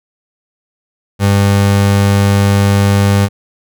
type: tone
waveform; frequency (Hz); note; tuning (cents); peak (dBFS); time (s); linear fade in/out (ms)
30% pulse; 100; G2; +35; -5; 1.19-3.29; 50
effects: none